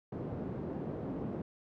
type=band-pass noise; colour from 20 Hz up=pink; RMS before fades=-39 dBFS; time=0.12-1.42 s; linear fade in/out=5 ms; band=130 to 450 Hz; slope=12 dB/octave; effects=none